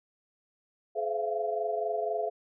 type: tone cluster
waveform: sine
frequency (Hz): 426.3 / 514 / 674 / 698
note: G#4 / C5 / E5 / F5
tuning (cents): +45 / -31 / +38 / -1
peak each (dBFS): -33 / -37 / -31 / -37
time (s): 0.95-2.3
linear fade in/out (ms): 20
effects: none